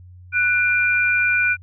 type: tone pair together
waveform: sine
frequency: 1480 / 2388 Hz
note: F#6 / D7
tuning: 0 / +28 cents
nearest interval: minor sixth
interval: 828 cents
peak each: -18 dBFS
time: 0.32-1.57 s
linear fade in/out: 50 ms
effects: added 90 Hz sine -40 dBFS peak until 1.62 s